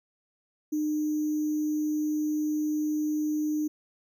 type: tone with sample-and-hold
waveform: sine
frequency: 303.8 Hz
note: D#4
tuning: 41 cents flat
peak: -25 dBFS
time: 0.72-3.68 s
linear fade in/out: 10 ms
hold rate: 6300 Hz
effects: none